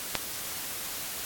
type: click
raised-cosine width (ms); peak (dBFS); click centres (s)
0.2; -7; 0.153
effects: white hiss -36 dBFS RMS until 1.25 s + AAC 64 kbps